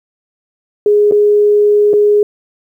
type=tone with dropouts; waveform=sine; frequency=415.3 Hz; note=G#4; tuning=in tune; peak=-6 dBFS; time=0.86-2.23 s; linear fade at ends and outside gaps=2 ms; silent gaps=1.112-1.121 / 1.933-1.937 s; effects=8-bit